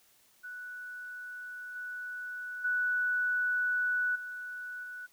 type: tone with level steps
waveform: sine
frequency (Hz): 1480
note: F#6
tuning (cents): 0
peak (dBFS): -40 / -37 / -27 / -38 / -40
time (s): 0.43-5.07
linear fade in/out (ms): 20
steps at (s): 1.75 / 2.64 / 4.15 / 4.83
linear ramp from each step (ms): 10
effects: white hiss -65 dBFS RMS until 5.12 s